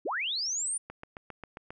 sine linear sweep, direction up, 226.8 to 9397 Hz, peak -29 dBFS, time 0.05-0.78 s, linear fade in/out 10 ms
click train, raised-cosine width 0.5 ms, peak -26 dBFS, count 7, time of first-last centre 0.9-1.705 s, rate 7.45 Hz
effects none

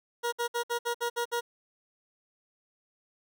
20% pulse tone bursts, 475.1 Hz, A#4, 33 cents sharp, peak -23 dBFS, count 8, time 0.23-1.41 s, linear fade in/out 20 ms, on 95 ms, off 60 ms, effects none

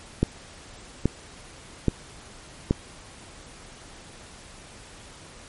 click train, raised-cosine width 3 ms, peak -6 dBFS, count 4, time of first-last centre 0.23-2.709 s, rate 1.21 Hz, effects pink hiss -46 dBFS RMS until 5.48 s + MP3 48 kbps

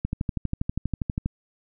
click train, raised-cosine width 5 ms, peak -13 dBFS, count 16, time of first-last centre 0.05-1.26 s, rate 12.4 Hz, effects none

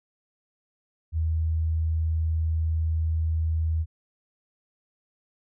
sine tone, 80.3 Hz, E2, 45 cents flat, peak -22 dBFS, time 1.12-3.86 s, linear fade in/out 50 ms, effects none

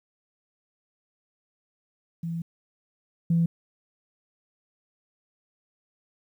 sine tone pair in turn, 167 / 167.59 Hz, E3 / E3, +23 / +29 cents, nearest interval unison, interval 6 cents, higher second, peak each -28 / -18 dBFS, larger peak second, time 2.23-2.42 / 3.3-3.46 s, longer first, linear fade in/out 5 ms, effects tanh soft clip ceiling -14 dBFS + 10-bit

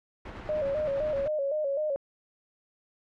pink noise with tremolo, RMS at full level -39 dBFS, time 0.25-1.28 s, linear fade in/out 5 ms, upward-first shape square, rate 9.9 Hz, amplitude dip 25%
sine tone with vibrato, 582 Hz, D5, 16 cents flat, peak -26 dBFS, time 0.49-1.96 s, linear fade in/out 0 ms, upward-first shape square, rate 3.9 Hz, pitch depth 85 cents each way
effects low-pass 2000 Hz 12 dB/octave

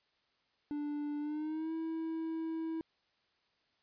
triangle tone with pitch glide, 293.7 to 324 Hz, D4 to E4, 0 to -30 cents, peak -33 dBFS, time 0.71-2.81 s, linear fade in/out 0 ms, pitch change +170 cents, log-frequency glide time 1.19-1.73 s, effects white hiss -75 dBFS RMS until 3.82 s + resampled to 11025 Hz

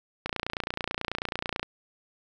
click train, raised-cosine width 0.3 ms, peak -13 dBFS, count 41, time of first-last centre 0.26-1.63 s, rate 29.2 Hz, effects none

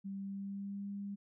sine tone with pitch glide, 196 to 200.5 Hz, G3 to G3, 0 to +39 cents, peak -39 dBFS, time 0.04-1.16 s, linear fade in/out 20 ms, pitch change +39 cents, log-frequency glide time 0.17-0.9 s, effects none

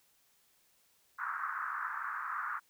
pink band-pass noise, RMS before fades -38 dBFS, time 1.18-2.6 s, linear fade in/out 20 ms, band 1100 to 1600 Hz, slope 48 dB/octave, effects white hiss -70 dBFS RMS until 2.69 s

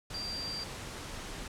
sine tone in noise, 4721 Hz, D8, 8 cents sharp, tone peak -36 dBFS, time 0.14-0.64 s, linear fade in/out 5 ms, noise pink, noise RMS -42 dBFS, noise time 0.1-1.48 s, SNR +3 dB, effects low-pass 9000 Hz 12 dB/octave

